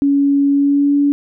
sine tone with pitch glide, 281 to 285.6 Hz, C#4 to D4, +24 to -48 cents, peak -10 dBFS, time 0.02-1.12 s, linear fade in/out 0 ms, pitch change +28 cents, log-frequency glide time 0.51-0.96 s, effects none

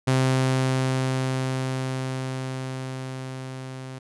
sawtooth tone with level ramp, 130.81 Hz, C3, in tune, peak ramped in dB -14 to -31 dBFS, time 0.07-3.99 s, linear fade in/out 10 ms, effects resampled to 24000 Hz

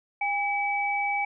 sine tone pair together, 809.6 / 2290 Hz, G#5 / D7, -44 / -44 cents, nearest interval octave + tritone, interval 1800 cents, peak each -27 / -27 dBFS, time 0.21-1.25 s, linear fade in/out 5 ms, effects none

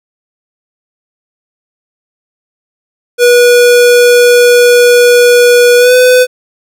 square tone with pitch glide, 485.7 to 502.2 Hz, B4 to B4, -29 to +29 cents, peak -3 dBFS, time 3.18-6.27 s, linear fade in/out 50 ms, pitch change +58 cents, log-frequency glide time 5.77-5.94 s, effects none

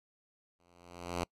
5% pulse tone with exponential growth, 87.31 Hz, F2, in tune, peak -20 dBFS, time 0.59-1.24 s, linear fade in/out 5 ms, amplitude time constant 140 ms, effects noise-tail reverb RT60 0.1 s tail -26 dB re dry + low-pass 10000 Hz 12 dB/octave

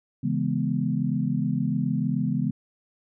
sine chord, C# minor seventh, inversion none, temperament equal with one note detuned, 138.03 / 164.81 / 207.7 / 246.9 Hz, C#3 / E3 / G#3 / B3, -7 / 0 / 0 / 0 cents, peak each -28 dBFS, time 0.23-2.51 s, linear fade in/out 10 ms, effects none

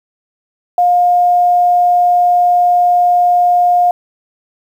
sine tone, 710 Hz, F5, 28 cents sharp, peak -7 dBFS, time 0.78-3.91 s, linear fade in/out 2 ms, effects 7-bit

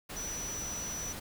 sine tone in noise, 5920 Hz, F#8, in tune, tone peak -37 dBFS, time 0.16-1.13 s, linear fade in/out 10 ms, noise pink, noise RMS -42 dBFS, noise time 0.09-1.2 s, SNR +2 dB, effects none

